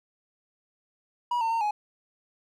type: tone with pitch steps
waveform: triangle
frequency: 966 / 905 / 914 / 838 Hz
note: B5 / A5 / A#5 / G#5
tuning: -39 / +48 / -34 / +15 cents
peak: -22 dBFS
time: 1.31-1.71 s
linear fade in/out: 5 ms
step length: 100 ms
effects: none